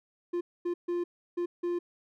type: tone bursts at uneven times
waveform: triangle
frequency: 349.2 Hz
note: F4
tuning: in tune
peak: -26 dBFS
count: 5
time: 0.33-0.41 / 0.65-0.74 / 0.88-1.04 / 1.37-1.46 / 1.63-1.79 s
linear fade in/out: 10 ms
effects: none